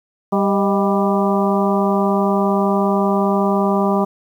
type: harmonic tone with a mistuned harmonic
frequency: 197.2 Hz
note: G3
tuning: 11 cents sharp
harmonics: 1 / 2 / 3 / 4 / 5 / 6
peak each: -17 / -20 / -22 / -23 / -24 / -25 dBFS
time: 0.32-4.05 s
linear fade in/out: 10 ms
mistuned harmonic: 3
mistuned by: +77 cents
effects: 8-bit